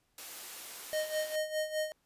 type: high-pass noise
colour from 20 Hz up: white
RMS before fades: -45 dBFS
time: 0.18-1.36 s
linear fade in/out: 2 ms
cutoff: 300 Hz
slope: 12 dB/octave
type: tone with tremolo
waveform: square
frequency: 619 Hz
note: D#5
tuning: 9 cents flat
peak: -30 dBFS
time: 0.93-1.92 s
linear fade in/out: 0 ms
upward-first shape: sine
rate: 4.9 Hz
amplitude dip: 75%
effects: pink hiss -75 dBFS RMS until 2.05 s + resampled to 32000 Hz